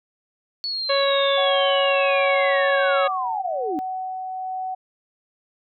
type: linear sweep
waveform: sine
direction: down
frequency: 4435 to 275.6 Hz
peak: -24 dBFS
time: 0.64-3.79 s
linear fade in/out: 0 ms
type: harmonic tone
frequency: 554.4 Hz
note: C#5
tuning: in tune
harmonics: 1 / 2 / 3 / 4 / 5 / 6 / 7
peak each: -19 / -25 / -29 / -31 / -33 / -35 / -36 dBFS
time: 0.89-3.08 s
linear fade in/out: 10 ms
type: tone with tremolo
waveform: sine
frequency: 749 Hz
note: F#5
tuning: 21 cents sharp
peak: -25 dBFS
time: 1.37-4.75 s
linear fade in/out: 10 ms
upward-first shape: sine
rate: 1.3 Hz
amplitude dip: 25%
effects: none